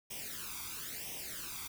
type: noise with flanger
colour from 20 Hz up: white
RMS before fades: -43 dBFS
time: 0.1-1.68 s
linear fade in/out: 10 ms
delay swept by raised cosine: 0.34 to 0.86 ms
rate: 0.99 Hz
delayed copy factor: +0.8
effects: none